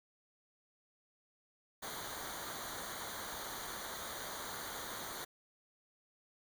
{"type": "noise with comb filter", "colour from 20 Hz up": "pink", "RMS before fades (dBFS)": -44, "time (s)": [1.82, 5.25], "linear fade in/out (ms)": 10, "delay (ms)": 0.38, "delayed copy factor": -0.8, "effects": []}